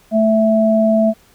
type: tone pair together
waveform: sine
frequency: 219.9 / 659 Hz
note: A3 / E5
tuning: -1 / -1 cents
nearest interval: octave + perfect fifth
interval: 1900 cents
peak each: -13 dBFS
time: 0.11-1.14 s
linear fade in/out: 50 ms
effects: pink hiss -51 dBFS RMS until 1.34 s